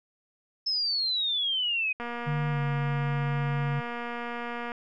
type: exponential sweep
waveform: sine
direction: down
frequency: 5274 to 2489 Hz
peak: -25 dBFS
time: 0.66-1.93 s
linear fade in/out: 10 ms
type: click train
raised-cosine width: 0.5 ms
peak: -21 dBFS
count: 648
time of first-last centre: 2-4.718 s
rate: 238 Hz
type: tone with pitch glide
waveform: sine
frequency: 148.6 to 142.38 Hz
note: D3 to C#3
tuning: +21 to +47 cents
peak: -26 dBFS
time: 2.26-3.81 s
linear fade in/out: 20 ms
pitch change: -74 cents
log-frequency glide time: 2.5-2.6 s
effects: none